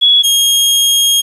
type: tone pair in turn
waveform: sine / sawtooth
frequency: 3368 / 3257 Hz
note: G#7 / G#7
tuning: +24 / -34 cents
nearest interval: minor second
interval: 58 cents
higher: first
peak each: -5 dBFS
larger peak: neither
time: 0.01-0.23 / 0.23-1.22 s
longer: second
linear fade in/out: 20 ms
effects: resampled to 32000 Hz + 7-bit